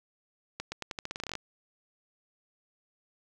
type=accelerating click train; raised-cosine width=0.2 ms; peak=-18 dBFS; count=15; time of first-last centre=0.6-1.353 s; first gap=120 ms; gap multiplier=0.86; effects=none